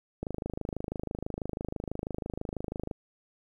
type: click train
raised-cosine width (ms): 2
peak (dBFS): -20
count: 71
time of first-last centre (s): 0.23-2.912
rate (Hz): 26.1
effects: 10-bit